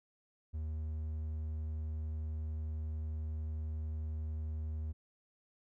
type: tone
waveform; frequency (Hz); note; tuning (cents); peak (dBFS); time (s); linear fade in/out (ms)
triangle; 77.78; D#2; 0; -34; 0.53-4.93; 20
effects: none